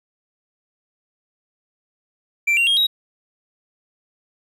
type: tone with pitch steps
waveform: triangle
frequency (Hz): 2349 / 2761 / 3246 / 3816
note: D7 / F7 / G#7 / A#7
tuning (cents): 0 / -20 / -40 / +40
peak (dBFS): -13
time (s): 2.47-2.87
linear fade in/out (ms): 10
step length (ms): 100
effects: none